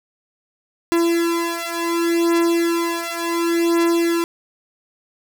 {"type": "beating tone pair", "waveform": "45% pulse", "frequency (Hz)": [337.6, 338.29], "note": ["E4", "E4"], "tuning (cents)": [41, 45], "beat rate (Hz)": 0.69, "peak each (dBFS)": [-20, -20], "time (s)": [0.92, 4.24], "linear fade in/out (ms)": 0, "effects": ["8-bit"]}